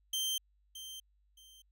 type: tone with echo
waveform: sawtooth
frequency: 3136 Hz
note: G7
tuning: in tune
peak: -29 dBFS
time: 0.13-0.38 s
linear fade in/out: 5 ms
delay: 620 ms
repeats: 2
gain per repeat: -12 dB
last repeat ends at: 1.62 s
effects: added 50 Hz sine -68 dBFS peak until 1.71 s